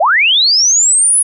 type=linear sweep; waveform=sine; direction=up; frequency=553 to 10480 Hz; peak=-7 dBFS; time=0-1.23 s; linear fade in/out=10 ms; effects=none